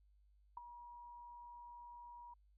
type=tone with ADSR envelope; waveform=sine; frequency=958 Hz; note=A#5; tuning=47 cents sharp; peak=-40 dBFS; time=0.57-2.34 s; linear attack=4 ms; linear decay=9 ms; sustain=-12 dB; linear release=6 ms; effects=added 50 Hz sine -67 dBFS peak until 2.57 s